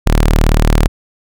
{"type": "tone", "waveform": "sawtooth", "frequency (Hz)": 38.19, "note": "D#1", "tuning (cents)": -31, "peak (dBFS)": -4, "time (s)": [0.06, 0.88], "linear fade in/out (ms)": 10, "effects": []}